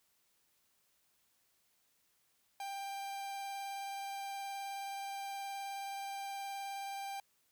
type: tone with vibrato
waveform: 45% pulse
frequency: 791 Hz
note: G5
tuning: 15 cents sharp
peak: -40 dBFS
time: 2.6-7.2 s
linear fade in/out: 2 ms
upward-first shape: sine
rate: 19 Hz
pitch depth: 11 cents each way
effects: white hiss -75 dBFS RMS until 7.51 s